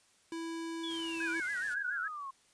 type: tone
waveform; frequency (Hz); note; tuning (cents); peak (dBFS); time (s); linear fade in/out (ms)
square; 330; E4; +2; -38; 0.32-1.4; 2
type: exponential sweep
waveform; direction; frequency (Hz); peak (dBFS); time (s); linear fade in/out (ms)
sine; down; 3492 to 1057; -39; 0.83-2.31; 10
type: noise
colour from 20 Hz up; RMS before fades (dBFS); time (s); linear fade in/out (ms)
white; -50; 0.89-1.75; 20
type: tone with vibrato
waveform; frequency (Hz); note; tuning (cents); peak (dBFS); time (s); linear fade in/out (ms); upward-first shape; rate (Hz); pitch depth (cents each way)
sine; 1559; G6; -10; -34; 1.2-2.08; 5; sine; 7.1; 140
effects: white hiss -67 dBFS RMS until 2.53 s + resampled to 22050 Hz